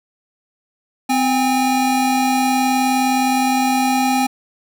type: tone pair together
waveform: square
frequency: 257.2 / 811 Hz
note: C4 / G#5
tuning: -30 / -41 cents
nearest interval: octave + minor sixth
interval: 1989 cents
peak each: -18 dBFS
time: 1.09-4.27 s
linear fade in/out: 10 ms
effects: none